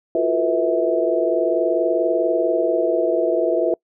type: tone cluster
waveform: sine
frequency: 343.7 / 364.1 / 449.1 / 493.5 / 649 Hz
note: F4 / F#4 / A4 / B4 / E5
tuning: -28 / -28 / +35 / -1 / -27 cents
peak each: -22 / -25 / -26 / -22 / -20 dBFS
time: 0.15-3.74 s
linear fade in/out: 2 ms
effects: noise-tail reverb RT60 0.1 s tail -26 dB re dry